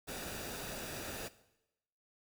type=noise with comb filter; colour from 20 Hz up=pink; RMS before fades=-43 dBFS; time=0.07-1.29 s; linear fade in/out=20 ms; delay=0.94 ms; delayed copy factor=-0.5; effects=noise-tail reverb RT60 0.9 s tail -17 dB re dry